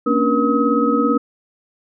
sine tone cluster, 231.8 / 273.3 / 291.4 / 477.7 / 1274 Hz, A#3 / C#4 / D4 / A#4 / D#6, -10 / -24 / -13 / +42 / +41 cents, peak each -20 dBFS, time 0.06-1.18 s, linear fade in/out 10 ms, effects none

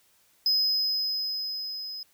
triangle tone with level ramp, 5060 Hz, D#8, 28 cents sharp, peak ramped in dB -19 to -34 dBFS, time 0.46-2.03 s, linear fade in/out 2 ms, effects white hiss -64 dBFS RMS until 2.13 s

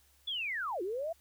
sine linear two-way sweep, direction down then up, 3500 to 339.4 to 685 Hz, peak -33 dBFS, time 0.27-1.13 s, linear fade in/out 10 ms, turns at 0.82 s, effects added 69 Hz sine -68 dBFS peak until 1.2 s + white hiss -67 dBFS RMS until 1.2 s

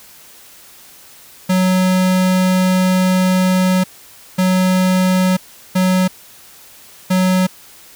square tone bursts at uneven times, 185 Hz, F#3, in tune, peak -12 dBFS, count 4, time 1.49-3.84 / 4.38-5.37 / 5.75-6.08 / 7.1-7.47 s, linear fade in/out 10 ms, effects white hiss -42 dBFS RMS until 7.95 s

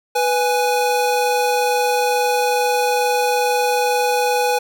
square tone pair together, 493.9 / 830.6 Hz, B4 / G#5, 0 / 0 cents, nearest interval major sixth, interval 900 cents, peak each -19 dBFS, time 0.15-4.59 s, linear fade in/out 10 ms, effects none

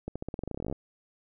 accelerating click train, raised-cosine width 2 ms, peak -21 dBFS, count 19, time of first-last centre 0.08-0.726 s, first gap 76 ms, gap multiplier 0.9, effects none

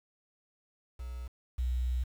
sine tone pair in turn, 61.7 / 62.17 Hz, B1 / B1, -1 / +12 cents, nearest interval unison, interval 13 cents, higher second, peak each -37 / -28 dBFS, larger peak second, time 0.99-1.28 / 1.58-2.04 s, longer second, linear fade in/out 10 ms, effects 9-bit

